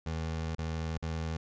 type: tone with dropouts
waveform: 25% pulse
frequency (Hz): 80.7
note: E2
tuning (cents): -36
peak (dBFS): -29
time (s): 0.06-1.37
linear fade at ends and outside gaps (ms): 5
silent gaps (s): 0.551-0.583 / 0.977-1.025
effects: resampled to 16000 Hz